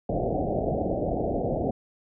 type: low-pass noise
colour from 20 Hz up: white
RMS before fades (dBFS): -27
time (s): 0.09-1.71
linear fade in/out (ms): 5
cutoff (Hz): 750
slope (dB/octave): 96
effects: none